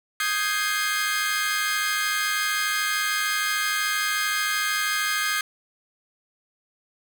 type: chord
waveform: sawtooth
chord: Ab major seventh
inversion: second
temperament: equal with one note detuned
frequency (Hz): 1244.5 / 1568 / 1661.2 / 2104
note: Eb6 / G6 / Ab6 / C7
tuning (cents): 0 / 0 / 0 / +9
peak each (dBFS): -25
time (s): 0.2-5.41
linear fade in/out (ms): 2
effects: none